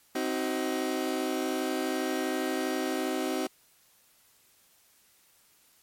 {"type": "chord", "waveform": "30% pulse", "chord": "C diminished", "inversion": "none", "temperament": "just", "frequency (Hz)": [261.6, 314, 376.7], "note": ["C4", "Eb4", "Gb4"], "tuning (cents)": [0, 16, 31], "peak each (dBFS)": -30, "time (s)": [0.15, 3.47], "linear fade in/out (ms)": 5, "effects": ["white hiss -63 dBFS RMS until 5.82 s", "MP3 64 kbps"]}